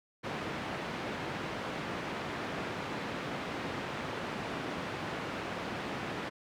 pink band-pass noise, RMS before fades -38 dBFS, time 0.23-6.3 s, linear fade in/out 20 ms, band 150 to 2600 Hz, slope 12 dB/octave, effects none

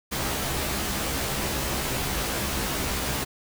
pink noise with comb filter, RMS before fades -28 dBFS, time 0.11-3.25 s, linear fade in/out 20 ms, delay 15 ms, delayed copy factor +0.9, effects none

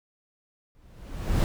brown noise with exponential growth, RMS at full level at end -19 dBFS, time 0.75-1.44 s, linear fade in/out 0 ms, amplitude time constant 150 ms, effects none

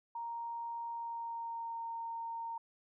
sine tone with pitch glide, 932.3 to 920.5 Hz, A#5 to A#5, 0 to -22 cents, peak -38 dBFS, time 0.15-2.58 s, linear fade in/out 5 ms, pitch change -22 cents, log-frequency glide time 0.89-1.82 s, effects none

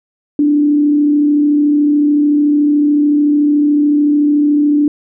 sine tone with frequency modulation, 293.7 Hz, D4, in tune, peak -8 dBFS, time 0.39-4.88 s, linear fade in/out 2 ms, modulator 33.7 Hz, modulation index 0.27, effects none

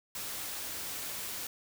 white noise, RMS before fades -39 dBFS, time 0.15-1.47 s, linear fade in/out 2 ms, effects none

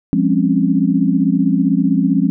sine chord, Db major seventh, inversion first, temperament equal with one note detuned, 174.61 / 203.7 / 261.6 / 277.2 Hz, F3 / Ab3 / C4 / Db4, 0 / -33 / 0 / 0 cents, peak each -17 dBFS, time 0.13-2.3 s, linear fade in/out 0 ms, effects none

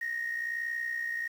sine tone with amplitude modulation, 1864.7 Hz, A#6, in tune, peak -27 dBFS, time 0.01-1.28 s, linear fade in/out 10 ms, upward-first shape sine, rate 61.2 Hz, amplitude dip 65%, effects tanh soft clip ceiling -26 dBFS + 9-bit

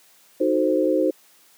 sine chord, D# diminished seventh, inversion none, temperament equal, 311.1 / 370 / 440 / 523.3 Hz, D#4 / F#4 / A4 / C5, 0 / 0 / 0 / 0 cents, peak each -21 / -23 / -27 / -21 dBFS, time 0.4-1.11 s, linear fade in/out 10 ms, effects white hiss -55 dBFS RMS until 1.57 s + high-pass 200 Hz 12 dB/octave

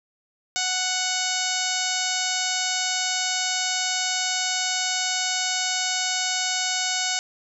harmonic tone, 740 Hz, F#5, in tune, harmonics 1 / 2 / 3 / 4 / 5 / 6 / 7 / 8 / 9 / 10, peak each -32 / -32 / -32 / -32 / -32 / -32 / -32 / -32 / -32 / -32 dBFS, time 0.56-7.19 s, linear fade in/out 0 ms, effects none

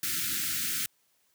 white band-stop noise, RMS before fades -31 dBFS, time 0.03-0.86 s, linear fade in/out 2 ms, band 360 to 1300 Hz, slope 96 dB/octave, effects white hiss -70 dBFS RMS until 1.34 s + high-pass 80 Hz 12 dB/octave

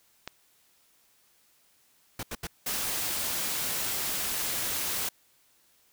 click, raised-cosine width 0.2 ms, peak -18 dBFS, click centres 0.276 s
pink noise bursts, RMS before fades -35 dBFS, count 3, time 2.19-2.471 s, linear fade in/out 5 ms, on 41 ms, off 79 ms
white noise, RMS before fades -31 dBFS, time 2.66-5.09 s, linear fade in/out 5 ms
effects white hiss -65 dBFS RMS until 5.92 s

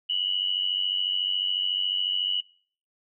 sine tone pair together, 2900 / 2994 Hz, F#7 / F#7, -35 / +20 cents, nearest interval minor second, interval 55 cents, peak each -27 dBFS, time 0.09-2.41 s, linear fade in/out 10 ms, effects noise-tail reverb RT60 0.5 s tail -24 dB re dry

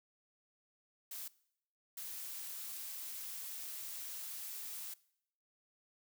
blue noise bursts at uneven times, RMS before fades -45 dBFS, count 2, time 1.11-1.28 / 1.97-4.94 s, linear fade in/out 5 ms, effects noise-tail reverb RT60 0.7 s tail -21 dB re dry

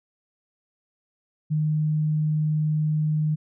sine tone, 153.5 Hz, D#3, 23 cents flat, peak -20 dBFS, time 1.5-3.36 s, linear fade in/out 20 ms, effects none

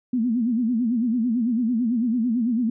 sine tone with vibrato, 235.6 Hz, A#3, 19 cents sharp, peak -19 dBFS, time 0.13-2.7 s, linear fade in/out 5 ms, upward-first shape sine, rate 9 Hz, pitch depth 140 cents each way, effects none

